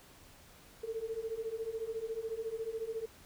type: beating tone pair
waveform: sine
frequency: 440 / 454 Hz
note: A4 / A#4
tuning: 0 / -46 cents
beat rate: 14 Hz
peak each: -40 / -38 dBFS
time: 0.83-3.06 s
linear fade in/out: 10 ms
effects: pink hiss -58 dBFS RMS until 3.25 s